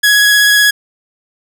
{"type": "tone with vibrato", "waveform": "sawtooth", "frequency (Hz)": 1672, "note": "G#6", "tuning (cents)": 11, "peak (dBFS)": -3, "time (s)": [0.03, 0.71], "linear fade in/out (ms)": 10, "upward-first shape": "sine", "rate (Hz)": 16, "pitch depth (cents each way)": 11, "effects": []}